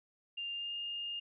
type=tone with pitch glide; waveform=sine; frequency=2799 to 2825 Hz; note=F7 to F7; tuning=+3 to +19 cents; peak=-37 dBFS; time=0.37-1.2 s; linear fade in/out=10 ms; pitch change=+16 cents; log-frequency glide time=0.53-0.74 s; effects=none